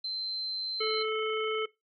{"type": "tone", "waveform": "sine", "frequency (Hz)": 4099, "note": "C8", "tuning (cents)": -36, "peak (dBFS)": -32, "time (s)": [0.04, 1.03], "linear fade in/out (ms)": 5}
{"type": "harmonic tone", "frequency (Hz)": 436, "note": "A4", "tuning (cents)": -16, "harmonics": [1, 3, 5, 7], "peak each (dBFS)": [-30, -35, -37, -38], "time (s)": [0.8, 1.66], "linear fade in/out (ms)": 10}
{"effects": ["noise-tail reverb RT60 0.2 s tail -20 dB re dry"]}